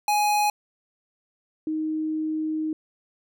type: tone pair in turn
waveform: square / sine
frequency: 834 / 312.4 Hz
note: G#5 / D#4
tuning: +7 / +7 cents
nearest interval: octave + perfect fourth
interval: 1700 cents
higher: first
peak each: -20 / -24 dBFS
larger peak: first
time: 0.08-0.5 / 1.67-2.73 s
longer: second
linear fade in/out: 2 ms
effects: none